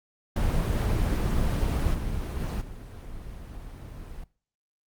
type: noise with level steps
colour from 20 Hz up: brown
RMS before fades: -24 / -30 / -28 / -40 dBFS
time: 0.36-4.24 s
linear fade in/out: 5 ms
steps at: 1.93 / 2.39 / 2.6 s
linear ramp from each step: 20 ms
effects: noise-tail reverb RT60 0.4 s tail -20 dB re dry + Opus 24 kbps